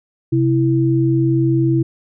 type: tone pair together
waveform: sine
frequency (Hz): 131.52 / 329.6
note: C3 / E4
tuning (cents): +9 / 0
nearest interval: octave + major third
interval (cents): 1591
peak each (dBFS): -15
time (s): 0.32-1.83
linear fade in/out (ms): 10
effects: none